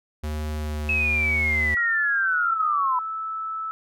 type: tone with vibrato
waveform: square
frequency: 75.8 Hz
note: D#2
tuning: 45 cents flat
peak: -27 dBFS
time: 0.23-1.75 s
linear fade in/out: 10 ms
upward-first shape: sine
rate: 1.1 Hz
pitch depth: 12 cents each way
type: linear sweep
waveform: sine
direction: down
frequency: 2596 to 987.8 Hz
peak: -20 dBFS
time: 0.89-2.99 s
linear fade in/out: 2 ms
type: tone with pitch glide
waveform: sine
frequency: 1396.9 to 1310.9 Hz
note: F6 to E6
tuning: 0 to -10 cents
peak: -27 dBFS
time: 1.77-3.71 s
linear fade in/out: 0 ms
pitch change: -110 cents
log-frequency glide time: 2.2-2.37 s
effects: none